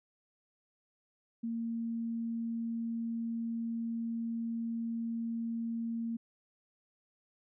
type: tone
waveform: sine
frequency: 230 Hz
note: A#3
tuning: 23 cents flat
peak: -33 dBFS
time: 1.43-6.17 s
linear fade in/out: 10 ms
effects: none